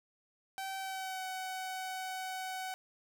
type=tone with pitch glide; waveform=sawtooth; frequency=771 to 750.8 Hz; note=G5 to F#5; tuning=-29 to +25 cents; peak=-34 dBFS; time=0.58-2.74 s; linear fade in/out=0 ms; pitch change=-46 cents; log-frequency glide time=0.78-1.23 s; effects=none